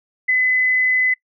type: tone with ADSR envelope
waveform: sine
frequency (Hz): 2017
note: B6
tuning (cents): +36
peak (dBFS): -12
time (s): 0.28-1.14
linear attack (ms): 14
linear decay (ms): 11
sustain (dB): -2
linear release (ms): 7
effects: noise-tail reverb RT60 0.1 s tail -23 dB re dry